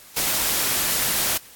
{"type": "noise", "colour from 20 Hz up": "white", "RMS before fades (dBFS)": -22, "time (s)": [0.16, 1.38], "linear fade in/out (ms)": 10, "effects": ["white hiss -46 dBFS RMS until 1.55 s", "AAC 64 kbps"]}